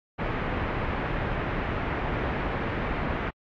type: low-pass noise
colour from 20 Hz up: pink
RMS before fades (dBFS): -29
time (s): 0.18-3.31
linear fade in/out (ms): 20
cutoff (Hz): 2300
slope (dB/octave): 24
effects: AAC 64 kbps